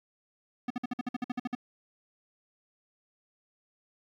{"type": "tone bursts", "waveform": "square", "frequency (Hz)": 246.9, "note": "B3", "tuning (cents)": 0, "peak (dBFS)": -30, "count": 12, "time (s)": [0.68, 1.551], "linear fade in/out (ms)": 5, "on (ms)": 24, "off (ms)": 53, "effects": ["low-pass 3000 Hz 12 dB/octave", "11-bit"]}